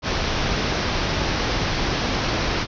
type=low-pass noise; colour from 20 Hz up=pink; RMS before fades=-23 dBFS; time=0.02-2.67 s; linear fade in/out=50 ms; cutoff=5900 Hz; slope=96 dB/octave; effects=none